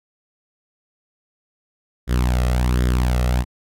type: tone with flanger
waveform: sawtooth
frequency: 61.74 Hz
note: B1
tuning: in tune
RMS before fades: -18 dBFS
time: 2.07-3.45 s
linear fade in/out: 50 ms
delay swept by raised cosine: 0.57 to 1.57 ms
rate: 1.3 Hz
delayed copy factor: +0.6
effects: AAC 64 kbps